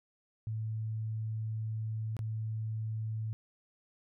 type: tone with dropouts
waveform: sine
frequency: 110 Hz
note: A2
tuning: in tune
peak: -33 dBFS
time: 0.47-3.33 s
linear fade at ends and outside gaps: 0 ms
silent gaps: 2.167-2.191 s
effects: none